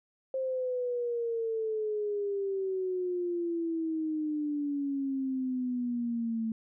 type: exponential sweep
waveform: sine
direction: down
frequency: 530 to 222 Hz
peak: -29 dBFS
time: 0.34-6.52 s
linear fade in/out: 2 ms
effects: none